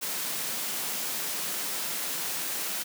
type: high-pass noise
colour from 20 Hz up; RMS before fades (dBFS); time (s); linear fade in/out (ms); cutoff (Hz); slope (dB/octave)
white; -32; 0.01-2.84; 20; 140; 48
effects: none